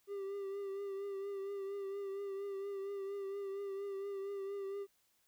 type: tone with vibrato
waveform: triangle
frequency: 395.8 Hz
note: G4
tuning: 17 cents sharp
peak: -37 dBFS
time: 0.07-4.87 s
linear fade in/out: 50 ms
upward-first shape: triangle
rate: 4.3 Hz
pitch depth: 41 cents each way
effects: white hiss -75 dBFS RMS until 5.27 s

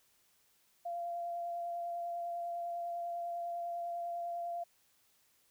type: tone with vibrato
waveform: sine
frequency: 690 Hz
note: F5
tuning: 21 cents flat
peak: -36 dBFS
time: 0.85-4.64 s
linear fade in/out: 10 ms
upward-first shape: triangle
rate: 10 Hz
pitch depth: 14 cents each way
effects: white hiss -71 dBFS RMS until 5.5 s

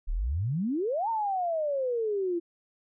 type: exponential two-way sweep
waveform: sine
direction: up then down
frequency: 31.64 to 929 to 334 Hz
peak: -26 dBFS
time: 0.07-2.4 s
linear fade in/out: 20 ms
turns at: 1.09 s
effects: none

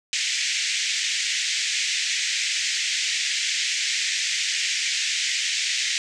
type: band-pass noise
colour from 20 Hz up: pink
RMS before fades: -25 dBFS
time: 0.13-5.98 s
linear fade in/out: 0 ms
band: 1900 to 7600 Hz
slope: 48 dB/octave
effects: none

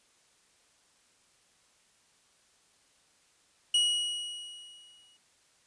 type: tone with exponential decay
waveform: 45% pulse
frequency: 2909 Hz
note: F#7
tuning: 30 cents flat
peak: -21 dBFS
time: 3.74-5.17 s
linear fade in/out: 5 ms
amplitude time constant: 310 ms
effects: white hiss -66 dBFS RMS until 5.66 s + resampled to 22050 Hz

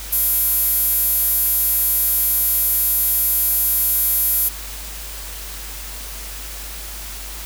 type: tone with high-pass filter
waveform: sawtooth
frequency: 540 Hz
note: C#5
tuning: 45 cents flat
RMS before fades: -18 dBFS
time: 0.12-4.49 s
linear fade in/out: 10 ms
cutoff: 12000 Hz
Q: 2.7
effects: added 50 Hz sine -33 dBFS peak until 7.45 s + white hiss -33 dBFS RMS until 7.45 s

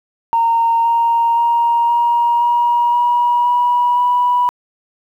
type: tone with pitch steps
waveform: sine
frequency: 922 / 930 / 938.1 / 946.3 / 954.5 / 962.8 / 971.2 / 979.7 Hz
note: A#5 / A#5 / A#5 / A#5 / A#5 / B5 / B5 / B5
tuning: -19 / -4 / +11 / +26 / +41 / -44 / -29 / -14 cents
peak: -10 dBFS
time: 0.33-4.49 s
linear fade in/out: 0 ms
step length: 520 ms
effects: tanh soft clip ceiling -6 dBFS + 8-bit

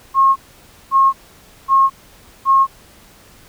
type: tone bursts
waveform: sine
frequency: 1081 Hz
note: C#6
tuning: 44 cents flat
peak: -8 dBFS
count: 4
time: 0.14-2.67 s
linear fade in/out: 50 ms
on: 220 ms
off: 550 ms
effects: pink hiss -46 dBFS RMS until 3.48 s

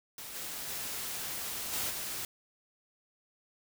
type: noise with level steps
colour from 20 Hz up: white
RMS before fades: -44 / -40 / -38 / -34 / -38 dBFS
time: 0.18-2.25 s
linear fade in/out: 2 ms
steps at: 0.34 / 0.67 / 1.72 / 1.89 s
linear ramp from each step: 20 ms
effects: none

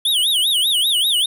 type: tone with vibrato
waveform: square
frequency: 3322 Hz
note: G#7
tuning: in tune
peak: -15 dBFS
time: 0.05-1.26 s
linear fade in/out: 5 ms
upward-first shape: sine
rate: 5.1 Hz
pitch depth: 240 cents each way
effects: none

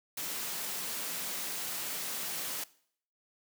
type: high-pass noise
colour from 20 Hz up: white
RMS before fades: -37 dBFS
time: 0.17-2.64 s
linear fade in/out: 5 ms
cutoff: 130 Hz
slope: 24 dB/octave
effects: noise-tail reverb RT60 0.6 s tail -20 dB re dry

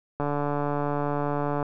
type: click train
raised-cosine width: 1 ms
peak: -14 dBFS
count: 208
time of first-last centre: 0.2-1.628 s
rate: 145 Hz
effects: none

